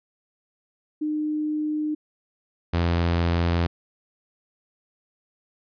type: tone pair in turn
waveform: sine / sawtooth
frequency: 304.1 / 85.34 Hz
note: D#4 / F2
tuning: -40 / -39 cents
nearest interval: octave + minor seventh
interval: 2199 cents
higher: first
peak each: -23 / -16 dBFS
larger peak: second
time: 1.01-1.95 / 2.73-3.67 s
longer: neither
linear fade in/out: 10 ms
effects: resampled to 11025 Hz